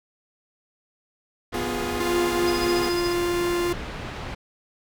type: low-pass noise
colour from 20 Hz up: pink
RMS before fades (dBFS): -34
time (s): 1.52-4.35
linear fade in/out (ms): 10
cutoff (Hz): 3200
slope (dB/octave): 12
type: chord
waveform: sawtooth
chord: F diminished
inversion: second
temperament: equal with one note detuned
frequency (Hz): 246.9 / 352.9 / 415.3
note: Cb4 / F4 / Ab4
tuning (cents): 0 / +18 / 0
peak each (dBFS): -27 / -26 / -27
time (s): 1.54-2.89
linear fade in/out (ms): 2
type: tone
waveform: 45% pulse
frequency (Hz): 349.2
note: F4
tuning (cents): 0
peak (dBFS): -22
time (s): 2-3.73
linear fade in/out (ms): 5
type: tone with tremolo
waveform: sine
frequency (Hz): 4992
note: D#8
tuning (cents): +5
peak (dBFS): -28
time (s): 2.47-3.13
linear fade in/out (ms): 5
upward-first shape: triangle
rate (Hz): 14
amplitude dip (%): 100
effects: none